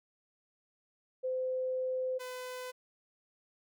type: tone pair in turn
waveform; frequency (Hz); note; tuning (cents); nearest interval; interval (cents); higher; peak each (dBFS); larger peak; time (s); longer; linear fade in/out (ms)
sine / sawtooth; 514 / 504.6; C5 / B4; -31 / +37; unison; 32; first; -31 / -36; first; 1.23-2.19 / 2.19-2.72; first; 20
effects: none